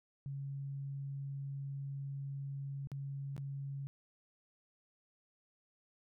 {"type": "tone with dropouts", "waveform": "sine", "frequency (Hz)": 138.59, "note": "C#3", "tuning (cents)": 0, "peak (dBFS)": -39, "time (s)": [0.26, 3.87], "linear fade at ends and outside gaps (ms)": 0, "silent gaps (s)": [[2.872, 2.917], [3.365, 3.379]], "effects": []}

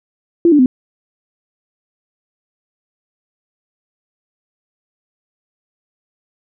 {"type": "tone with pitch steps", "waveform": "sine", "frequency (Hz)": [340, 294.3, 254.7], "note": ["F4", "D4", "C4"], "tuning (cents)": [-46, 4, -46], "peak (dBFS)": -6, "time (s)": [0.45, 0.66], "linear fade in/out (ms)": 2, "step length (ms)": 70, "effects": []}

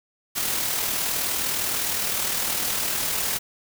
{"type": "noise with amplitude modulation", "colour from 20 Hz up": "white", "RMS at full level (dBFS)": -24, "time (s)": [0.35, 3.39], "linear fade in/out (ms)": 20, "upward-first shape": "sine", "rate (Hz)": 39.6, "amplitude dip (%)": 35, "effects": []}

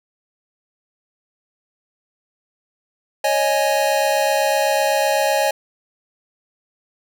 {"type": "chord", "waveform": "square", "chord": "C# suspended second", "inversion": "none", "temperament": "equal", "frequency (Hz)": [554.4, 622.3, 830.6], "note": ["C#5", "D#5", "G#5"], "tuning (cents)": [0, 0, 0], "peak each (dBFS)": -21, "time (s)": [3.24, 5.51], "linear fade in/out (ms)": 5, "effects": []}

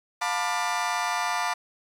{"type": "chord", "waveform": "30% pulse", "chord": "B half-diminished seventh", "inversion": "second", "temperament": "just", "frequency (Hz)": [711.2, 889, 987.8, 1185.3], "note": ["F5", "A5", "B5", "D6"], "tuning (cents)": [31, 18, 0, 16], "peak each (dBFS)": -28, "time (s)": [0.21, 1.54], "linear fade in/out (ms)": 10, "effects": ["low-pass 9000 Hz 12 dB/octave", "9-bit"]}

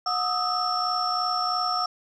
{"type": "tone cluster", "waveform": "sine", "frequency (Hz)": [727, 1235, 1298, 5420], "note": ["F#5", "D#6", "E6", "E8"], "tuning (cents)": [-31, -13, -27, 47], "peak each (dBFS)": -28, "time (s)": [0.06, 1.86], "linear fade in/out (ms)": 5, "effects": ["tanh soft clip ceiling -15 dBFS"]}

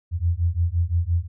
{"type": "beating tone pair", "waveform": "sine", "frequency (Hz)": [82.9, 88.7], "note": ["E2", "F2"], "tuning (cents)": [10, 27], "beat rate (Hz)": 5.8, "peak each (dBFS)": -22, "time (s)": [0.11, 1.28], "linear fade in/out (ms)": 50, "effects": []}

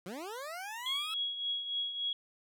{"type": "linear sweep", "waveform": "20% pulse", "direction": "up", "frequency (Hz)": [165.3, 1319], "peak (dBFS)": -35, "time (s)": [0.06, 1.14], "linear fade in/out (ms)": 2}
{"type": "tone with tremolo", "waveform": "sine", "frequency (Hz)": 3322, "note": "G#7", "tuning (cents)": 0, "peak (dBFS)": -30, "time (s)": [0.86, 2.13], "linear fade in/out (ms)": 2, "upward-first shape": "triangle", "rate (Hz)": 3.5, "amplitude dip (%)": 65}
{"effects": []}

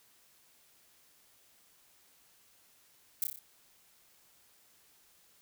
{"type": "noise with echo", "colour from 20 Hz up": "violet", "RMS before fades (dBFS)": -30, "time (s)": [3.22, 3.24], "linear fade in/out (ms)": 2, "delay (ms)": 30, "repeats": 5, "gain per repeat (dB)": -4, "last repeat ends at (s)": 3.39, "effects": ["white hiss -65 dBFS RMS until 5.41 s"]}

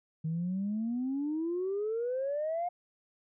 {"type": "exponential sweep", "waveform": "sine", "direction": "up", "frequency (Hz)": [155.56, 719], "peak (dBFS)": -29, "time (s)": [0.24, 2.69], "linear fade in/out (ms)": 10, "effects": ["tanh soft clip ceiling -26 dBFS"]}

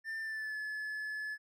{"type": "tone with pitch glide", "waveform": "triangle", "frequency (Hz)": [1789, 1719.1], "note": ["A6", "A6"], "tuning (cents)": [28, -41], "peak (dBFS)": -35, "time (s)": [0.04, 1.38], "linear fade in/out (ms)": 50, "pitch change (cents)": -69, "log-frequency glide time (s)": [0.2, 0.57], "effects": []}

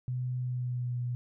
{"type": "tone with pitch glide", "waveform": "sine", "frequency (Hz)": [125.8, 122.57], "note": ["B2", "B2"], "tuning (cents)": [32, -13], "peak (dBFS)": -30, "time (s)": [0.08, 1.15], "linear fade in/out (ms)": 0, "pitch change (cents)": -45, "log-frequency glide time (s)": [0.37, 0.96], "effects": []}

